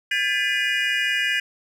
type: tone cluster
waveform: triangle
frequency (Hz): 1611 / 1736 / 2009 / 2442 / 2885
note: G6 / A6 / B6 / D#7 / F#7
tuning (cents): +47 / -24 / +29 / -33 / -44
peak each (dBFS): -25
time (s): 0.11-1.4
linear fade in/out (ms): 5
effects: none